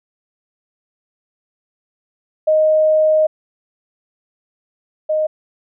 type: tone pair in turn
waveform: sine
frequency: 622.3 / 619.8 Hz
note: D#5 / D#5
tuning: 0 / -7 cents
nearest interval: unison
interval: 7 cents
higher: first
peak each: -10 / -14 dBFS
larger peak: first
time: 2.47-3.27 / 5.09-5.27 s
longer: first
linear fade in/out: 10 ms
effects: none